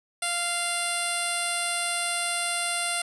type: tone with low-pass filter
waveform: 10% pulse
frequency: 695 Hz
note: F5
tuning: 9 cents flat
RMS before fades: -28 dBFS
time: 0.22-3.02 s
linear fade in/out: 5 ms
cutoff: 8800 Hz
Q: 6.2
effects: none